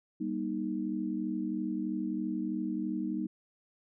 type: chord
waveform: sine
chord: Eb major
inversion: first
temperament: equal with one note detuned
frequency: 196 / 239.1 / 311.1 Hz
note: G3 / Bb3 / Eb4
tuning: 0 / +44 / 0 cents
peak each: -36 / -36 / -34 dBFS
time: 0.2-3.27 s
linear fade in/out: 10 ms
effects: none